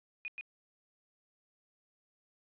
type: tone with echo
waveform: sine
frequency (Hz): 2475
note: D#7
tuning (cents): -10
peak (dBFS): -37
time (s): 0.25-0.28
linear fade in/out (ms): 0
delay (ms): 130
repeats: 1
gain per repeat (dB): -2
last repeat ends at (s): 0.41
effects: resampled to 8000 Hz + 11-bit